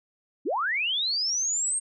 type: linear sweep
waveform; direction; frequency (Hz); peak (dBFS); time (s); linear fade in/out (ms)
sine; up; 220 to 8620; -24; 0.45-1.8; 20
effects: none